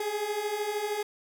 30% pulse beating tone pair, 408.5 / 421.5 Hz, G#4 / G#4, -29 / +26 cents, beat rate 13 Hz, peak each -32 / -28 dBFS, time 0-1.03 s, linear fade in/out 5 ms, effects none

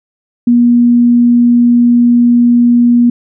sine tone, 240 Hz, B3, 49 cents flat, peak -4 dBFS, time 0.47-3.1 s, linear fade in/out 5 ms, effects none

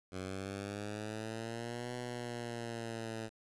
10% pulse exponential two-way sweep, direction up then down, 92.2 to 123.47 to 110.9 Hz, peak -31 dBFS, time 0.11-3.3 s, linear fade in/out 50 ms, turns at 1.95 s, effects resampled to 22050 Hz + 10-bit

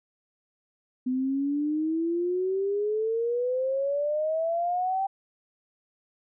sine exponential sweep, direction up, 251.5 to 784 Hz, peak -24 dBFS, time 1.06-5.07 s, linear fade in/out 10 ms, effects none

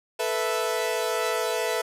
sawtooth chord, A suspended second, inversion none, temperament equal, 440 / 493.9 / 659.3 Hz, A4 / B4 / E5, 0 / 0 / 0 cents, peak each -25 dBFS, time 0.19-1.82 s, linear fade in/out 10 ms, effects resampled to 32000 Hz + 8-bit

